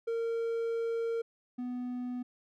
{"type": "tone pair in turn", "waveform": "triangle", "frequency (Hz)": [460, 247.7], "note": ["A#4", "B3"], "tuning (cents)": [-23, 5], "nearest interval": "major seventh", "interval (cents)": 1072, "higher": "first", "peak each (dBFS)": [-28, -32], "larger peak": "first", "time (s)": [[0.07, 1.22], [1.58, 2.23]], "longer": "first", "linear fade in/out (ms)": 10, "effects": []}